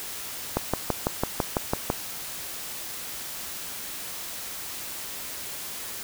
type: click train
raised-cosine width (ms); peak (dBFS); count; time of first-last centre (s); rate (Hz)
1; -8; 9; 0.57-1.901; 6.01
effects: white hiss -36 dBFS RMS until 6.03 s